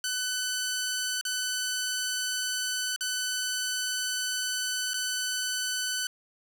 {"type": "tone with dropouts", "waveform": "10% pulse", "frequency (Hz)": 1503, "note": "F#6", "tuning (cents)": 27, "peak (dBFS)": -20, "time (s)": [0.04, 6.07], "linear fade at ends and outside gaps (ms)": 2, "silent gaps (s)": [[1.212, 1.251], [2.962, 3.008], [4.935, 4.941]], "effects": []}